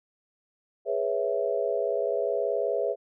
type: chord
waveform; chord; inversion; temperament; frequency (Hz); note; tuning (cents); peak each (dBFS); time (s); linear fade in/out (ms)
sine; C# minor seventh; second; equal; 415.3 / 493.9 / 554.4 / 659.3; G#4 / B4 / C#5 / E5; 0 / 0 / 0 / 0; -30; 0.85-2.96; 50
effects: none